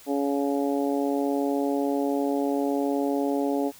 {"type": "harmonic tone", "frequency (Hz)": 140.6, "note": "C#3", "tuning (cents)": 25, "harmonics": [2, 3, 4, 5, 6], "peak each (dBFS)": [-25, -29, -31, -33, -35], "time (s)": [0.06, 3.72], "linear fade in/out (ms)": 50, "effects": ["white hiss -50 dBFS RMS until 3.79 s"]}